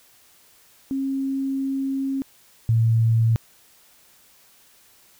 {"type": "tone pair in turn", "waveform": "sine", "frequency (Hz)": [270.3, 113.65], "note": ["C#4", "A#2"], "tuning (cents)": [-44, -43], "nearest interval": "octave + minor third", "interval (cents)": 1499, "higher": "first", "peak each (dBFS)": [-22, -15], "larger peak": "second", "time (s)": [[0.91, 2.22], [2.69, 3.36]], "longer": "first", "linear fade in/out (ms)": 0, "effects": ["white hiss -55 dBFS RMS until 5.19 s"]}